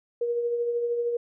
sine tone with tremolo, 474.9 Hz, A#4, 32 cents sharp, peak -22 dBFS, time 0.21-1.17 s, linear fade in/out 5 ms, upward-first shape triangle, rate 13 Hz, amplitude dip 45%, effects none

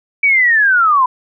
sine linear sweep, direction down, 2307 to 981 Hz, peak -8 dBFS, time 0.23-1.06 s, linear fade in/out 5 ms, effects none

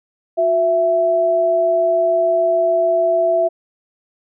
sine tone pair together, 364.2 / 663.3 Hz, F#4 / E5, -27 / +11 cents, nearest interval minor seventh, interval 1038 cents, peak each -22 / -13 dBFS, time 0.37-3.49 s, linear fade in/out 20 ms, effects none

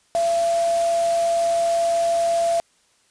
sine tone in noise, 677 Hz, E5, 46 cents sharp, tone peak -17 dBFS, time 0.15-2.6 s, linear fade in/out 0 ms, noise white, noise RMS -33 dBFS, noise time 0.15-2.6 s, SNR +13 dB, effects white hiss -61 dBFS RMS until 3.1 s + resampled to 22050 Hz

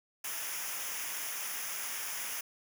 white noise with comb filter, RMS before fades -38 dBFS, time 0.24-2.41 s, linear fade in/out 5 ms, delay 0.24 ms, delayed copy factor -0.75, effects none

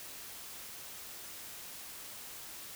silence, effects white hiss -47 dBFS RMS until 2.75 s

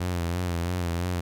sawtooth tone with vibrato, 87.31 Hz, F2, in tune, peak -22 dBFS, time 0-1.21 s, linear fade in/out 10 ms, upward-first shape sine, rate 3 Hz, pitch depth 57 cents each way, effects none

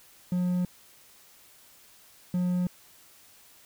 triangle tone pair in turn, 179.4 / 179.4 Hz, F3 / F3, +47 / +47 cents, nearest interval unison, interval 0 cents, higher neither, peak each -22 dBFS, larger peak neither, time 0.32-0.65 / 2.34-2.67 s, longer neither, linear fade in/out 2 ms, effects white hiss -56 dBFS RMS until 3.65 s

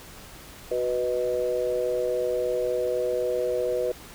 sine chord, B major, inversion second, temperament equal, 370 / 493.9 / 622.3 Hz, F#4 / B4 / D#5, 0 / 0 / 0 cents, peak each -30 / -25 / -30 dBFS, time 0.71-3.92 s, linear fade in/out 5 ms, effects pink hiss -45 dBFS RMS until 4.14 s

